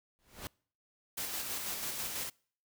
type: noise with exponential growth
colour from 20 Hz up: pink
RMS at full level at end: -38 dBFS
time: 0.19-0.47 s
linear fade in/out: 0 ms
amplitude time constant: 60 ms
type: noise with tremolo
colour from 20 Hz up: white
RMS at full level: -37 dBFS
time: 1.17-2.3 s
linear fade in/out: 10 ms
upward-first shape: square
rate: 6.1 Hz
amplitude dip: 30%
effects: noise-tail reverb RT60 0.5 s tail -26 dB re dry